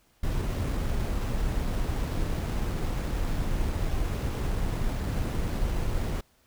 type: noise with sample-and-hold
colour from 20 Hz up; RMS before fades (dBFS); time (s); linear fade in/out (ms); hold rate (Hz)
brown; -28; 0.23-6.21; 5; 8820
effects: pink hiss -65 dBFS RMS until 6.46 s